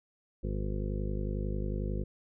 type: harmonic tone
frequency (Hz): 51.1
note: G#1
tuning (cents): -27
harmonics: 1 / 2 / 3 / 4 / 5 / 7 / 8 / 9 / 10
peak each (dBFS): -33 / -38 / -40 / -40 / -46 / -42 / -48 / -47 / -47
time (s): 0.43-2.04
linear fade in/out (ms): 10
effects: none